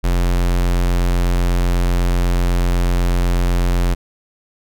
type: tone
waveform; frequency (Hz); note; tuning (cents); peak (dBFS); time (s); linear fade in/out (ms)
square; 44.03; F1; +15; -14; 0.03-3.95; 20
effects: none